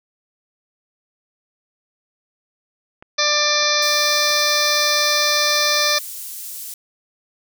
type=clicks; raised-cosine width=0.5 ms; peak=-25 dBFS; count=3; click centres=3.025 / 3.627 / 4.306 s
type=harmonic tone; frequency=593 Hz; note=D5; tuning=17 cents sharp; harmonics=1 / 2 / 3 / 4 / 6 / 7 / 8 / 9 / 10; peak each=-24 / -24 / -24 / -24 / -24 / -24 / -24 / -24 / -24 dBFS; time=3.18-5.99 s; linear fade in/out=10 ms
type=high-pass noise; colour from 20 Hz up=pink; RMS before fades=-32 dBFS; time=3.82-6.74 s; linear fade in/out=2 ms; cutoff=8700 Hz; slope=12 dB/octave
effects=none